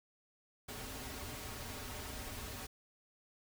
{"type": "noise with comb filter", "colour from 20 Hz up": "pink", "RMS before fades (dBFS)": -45, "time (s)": [0.68, 2.67], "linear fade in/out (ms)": 10, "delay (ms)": 5.9, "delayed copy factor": -0.75, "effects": []}